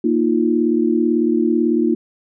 sine chord, Bb suspended fourth, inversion none, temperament equal, 233.1 / 311.1 / 349.2 Hz, Bb3 / Eb4 / F4, 0 / 0 / 0 cents, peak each -18 dBFS, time 0.04-1.95 s, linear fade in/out 5 ms, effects none

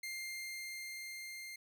sawtooth tone with level ramp, 2107 Hz, C7, 12 cents sharp, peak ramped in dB -37 to -42 dBFS, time 0.03-1.56 s, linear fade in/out 5 ms, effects none

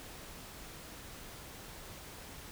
silence, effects pink hiss -49 dBFS RMS until 2.51 s

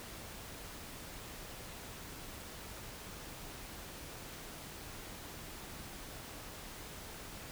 silence, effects pink hiss -48 dBFS RMS until 7.51 s

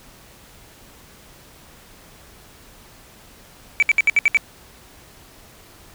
sine tone bursts, 2305 Hz, D7, 33 cents flat, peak -9 dBFS, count 7, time 3.8-4.371 s, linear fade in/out 0 ms, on 25 ms, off 66 ms, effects tanh soft clip ceiling -9 dBFS + pink hiss -47 dBFS RMS until 5.94 s

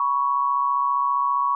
sine tone pair together, 980 / 1115 Hz, B5 / C#6, -14 / +10 cents, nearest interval major second, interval 224 cents, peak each -24 / -20 dBFS, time 0-1.55 s, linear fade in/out 2 ms, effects none

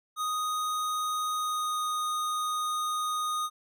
square tone with pitch glide, 1244.5 to 1237.3 Hz, D#6 to D#6, 0 to -10 cents, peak -29 dBFS, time 0.16-3.5 s, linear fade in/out 50 ms, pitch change -10 cents, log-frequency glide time 1.36-1.79 s, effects none

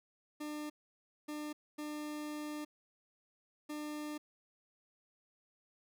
40% pulse tone bursts at uneven times, 300 Hz, D4, 37 cents sharp, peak -39 dBFS, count 4, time 0.4-0.7 / 1.28-1.53 / 1.78-2.65 / 3.69-4.18 s, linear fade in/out 10 ms, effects none

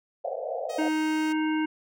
pink band-pass noise, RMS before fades -32 dBFS, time 0.24-0.89 s, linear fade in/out 10 ms, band 480 to 750 Hz, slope 96 dB/octave
5% pulse tone, 630 Hz, D#5, 21 cents sharp, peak -30 dBFS, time 0.69-1.33 s, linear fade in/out 10 ms
harmonic tone, 311.1 Hz, D#4, in tune, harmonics 1 / 3 / 5 / 7 / 9, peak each -24 / -34 / -36 / -39 / -41 dBFS, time 0.78-1.66 s, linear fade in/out 10 ms
effects none

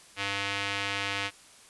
square tone with band-pass filter, 99.5 Hz, G2, 26 cents sharp, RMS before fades -32 dBFS, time 0.16-1.31 s, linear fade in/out 50 ms, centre 2600 Hz, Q 1.5, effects white hiss -54 dBFS RMS until 1.69 s + resampled to 24000 Hz

